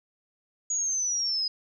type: linear sweep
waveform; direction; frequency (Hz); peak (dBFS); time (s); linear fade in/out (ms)
sine; down; 6810 to 4978; -25; 0.7-1.48; 5
effects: none